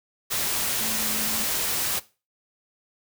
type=tone in noise; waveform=sine; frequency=217.3 Hz; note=A3; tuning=21 cents flat; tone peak=-36 dBFS; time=0.79-1.46 s; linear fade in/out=20 ms; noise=white; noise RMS=-26 dBFS; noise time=0.3-2 s; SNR=-13 dB; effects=noise-tail reverb RT60 0.3 s tail -18 dB re dry